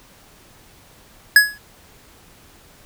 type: tone with exponential decay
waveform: square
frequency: 1681 Hz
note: G#6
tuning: 20 cents sharp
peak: -4 dBFS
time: 1.36-1.58 s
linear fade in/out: 2 ms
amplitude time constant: 46 ms
effects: pink hiss -49 dBFS RMS until 2.85 s